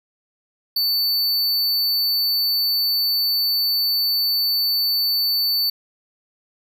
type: tone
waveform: square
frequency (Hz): 4500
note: C#8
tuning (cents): +25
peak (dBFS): -18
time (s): 0.76-5.7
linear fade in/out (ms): 5
effects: none